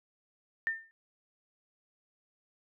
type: tone with exponential decay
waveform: sine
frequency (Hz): 1804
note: A6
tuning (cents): +43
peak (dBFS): -25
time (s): 0.67-0.91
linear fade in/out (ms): 0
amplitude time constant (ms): 51
effects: none